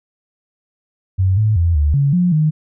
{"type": "tone with pitch steps", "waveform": "sine", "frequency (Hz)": [94.3, 107.7, 84.9, 73.8, 140.5, 178.2, 154.2], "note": ["F#2", "A2", "F2", "D2", "C#3", "F3", "D#3"], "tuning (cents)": [33, -37, -48, 9, 24, 35, -15], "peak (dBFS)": -11, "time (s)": [1.18, 2.51], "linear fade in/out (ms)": 20, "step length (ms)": 190, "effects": []}